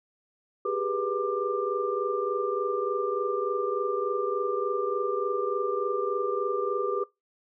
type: tone cluster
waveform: sine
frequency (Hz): 389.5 / 412.9 / 489.4 / 1190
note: G4 / G#4 / B4 / D6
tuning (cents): -11 / -10 / -16 / +22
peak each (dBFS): -31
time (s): 0.65-7.04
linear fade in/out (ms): 5
effects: noise-tail reverb RT60 0.2 s tail -22 dB re dry